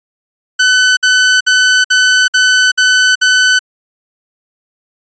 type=tone bursts; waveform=sawtooth; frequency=1507 Hz; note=F#6; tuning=31 cents sharp; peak=-3 dBFS; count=7; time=0.59-3.592 s; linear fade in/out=10 ms; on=380 ms; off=57 ms; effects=resampled to 16000 Hz